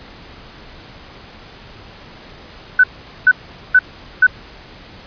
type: tone bursts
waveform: sine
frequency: 1500 Hz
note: F#6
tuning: 23 cents sharp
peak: -5 dBFS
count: 4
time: 2.79-4.268 s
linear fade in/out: 5 ms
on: 47 ms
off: 430 ms
effects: pink hiss -39 dBFS RMS until 5.06 s + resampled to 11025 Hz